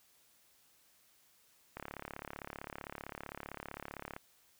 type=click train; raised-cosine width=0.5 ms; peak=-27 dBFS; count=86; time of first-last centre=1.77-4.164 s; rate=35.5 Hz; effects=white hiss -68 dBFS RMS until 4.59 s

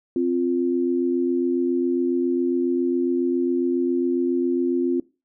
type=tone pair together; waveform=sine; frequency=261.6 / 348.9 Hz; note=C4 / F4; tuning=0 / -2 cents; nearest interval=perfect fourth; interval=498 cents; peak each=-22 / -21 dBFS; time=0.16-5 s; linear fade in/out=2 ms; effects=noise-tail reverb RT60 0.3 s tail -22 dB re dry

